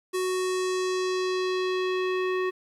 square tone with low-pass filter sweep, 370 Hz, F#4, in tune, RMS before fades -27 dBFS, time 0.13-2.51 s, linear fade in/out 20 ms, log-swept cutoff 11000 to 2200 Hz, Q 1.5, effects 10-bit

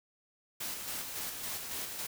white noise with tremolo, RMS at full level -38 dBFS, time 0.6-2.07 s, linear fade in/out 10 ms, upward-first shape square, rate 3.6 Hz, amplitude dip 35%, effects none

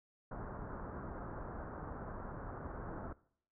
pink low-pass noise, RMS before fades -45 dBFS, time 0.31-3.13 s, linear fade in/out 5 ms, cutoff 1500 Hz, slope 48 dB/octave, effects noise-tail reverb RT60 0.6 s tail -20 dB re dry

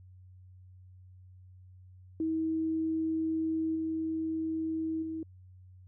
sine tone with level steps, 320.8 Hz, E4, 47 cents flat, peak -28 / -30 / -34 dBFS, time 2.2-5.23 s, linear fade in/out 2 ms, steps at 3.75 / 5.02 s, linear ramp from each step 10 ms, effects added 92 Hz sine -51 dBFS peak until 5.87 s

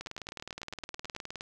two click trains, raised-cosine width 0.2 ms, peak -23 / -22 dBFS, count 11 / 28, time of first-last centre 0.07-1.164 / 0.01-1.409 s, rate 9.14 / 19.3 Hz, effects none

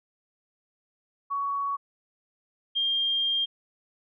sine tone pair in turn, 1121 / 3204 Hz, C#6 / G7, +19 / +37 cents, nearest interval octave + tritone, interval 1818 cents, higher second, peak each -26 / -23 dBFS, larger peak second, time 1.3-1.77 / 2.75-3.46 s, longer second, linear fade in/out 20 ms, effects none

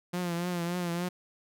sawtooth tone with vibrato, 174.61 Hz, F3, in tune, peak -26 dBFS, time 0.13-1.09 s, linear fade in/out 10 ms, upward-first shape triangle, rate 3.5 Hz, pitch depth 62 cents each way, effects none

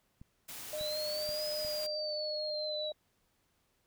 clicks, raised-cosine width 5 ms, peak -38 dBFS, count 4, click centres 0.215 / 0.811 / 1.291 / 1.649 s
white noise, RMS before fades -45 dBFS, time 0.48-1.87 s, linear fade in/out 10 ms
sine tone with vibrato, 608 Hz, D#5, 40 cents flat, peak -36 dBFS, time 0.73-2.92 s, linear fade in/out 2 ms, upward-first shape triangle, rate 4.8 Hz, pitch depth 15 cents each way
sine linear two-way sweep, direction up then down, 3863 to 5050 to 3863 Hz, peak -37 dBFS, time 0.77-2.93 s, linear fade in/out 50 ms, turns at 1.48 s
effects pink hiss -75 dBFS RMS until 3.86 s

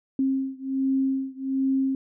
sine beating tone pair, 266.8 / 268.1 Hz, C4 / C4, +34 / +42 cents, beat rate 1.3 Hz, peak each -25 / -26 dBFS, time 0.19-1.95 s, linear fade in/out 2 ms, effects none

